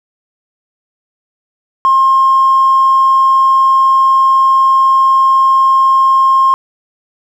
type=tone with tanh clipping; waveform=triangle; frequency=1066 Hz; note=C6; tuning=32 cents sharp; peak=-5 dBFS; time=1.85-6.54 s; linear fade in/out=0 ms; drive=1 dB; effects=none